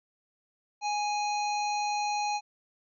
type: harmonic tone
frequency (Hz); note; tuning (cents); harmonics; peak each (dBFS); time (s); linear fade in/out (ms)
830.6; G#5; 0; 1 / 3 / 5 / 7 / 8; -28 / -37 / -39 / -45 / -45; 0.81-2.41; 50
effects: none